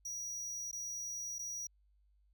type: tone with dropouts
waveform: square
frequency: 5790 Hz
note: F#8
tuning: 38 cents flat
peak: -40 dBFS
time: 0.05-1.67 s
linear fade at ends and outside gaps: 5 ms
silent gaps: 0.714-0.728 / 1.385-1.391 s
effects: added 50 Hz sine -67 dBFS peak until 2.33 s